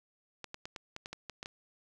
clicks, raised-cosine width 0.2 ms, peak -24 dBFS, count 10, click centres 0.443 / 0.544 / 0.655 / 0.762 / 0.964 / 1.059 / 1.13 / 1.297 / 1.429 / 1.459 s, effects none

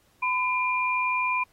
sine tone pair together, 1007.4 / 2396 Hz, B5 / D7, +34 / +34 cents, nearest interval octave + minor third, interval 1500 cents, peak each -25 / -26 dBFS, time 0.22-1.44 s, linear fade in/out 10 ms, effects pink hiss -64 dBFS RMS until 1.52 s + AAC 48 kbps

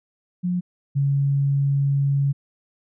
sine tone pair in turn, 178.8 / 139.68 Hz, F3 / C#3, +41 / +14 cents, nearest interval major third, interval 427 cents, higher first, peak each -20 / -17 dBFS, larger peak second, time 0.43-0.61 / 0.95-2.33 s, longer second, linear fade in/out 20 ms, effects none

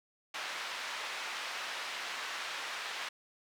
pink band-pass noise, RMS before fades -40 dBFS, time 0.34-3.09 s, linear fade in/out 5 ms, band 1100 to 4100 Hz, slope 12 dB/octave, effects none

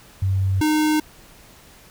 sine / square tone pair in turn, 95.9 / 306.9 Hz, G2 / D#4, -37 / -24 cents, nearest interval octave + minor sixth, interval 2013 cents, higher second, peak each -17 dBFS, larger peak neither, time 0.22-0.61 / 0.61-1 s, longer neither, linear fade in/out 5 ms, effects pink hiss -48 dBFS RMS until 1.9 s

